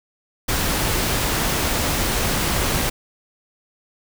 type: noise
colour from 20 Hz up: pink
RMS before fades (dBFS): -21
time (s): 0.48-2.9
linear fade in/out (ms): 10
effects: none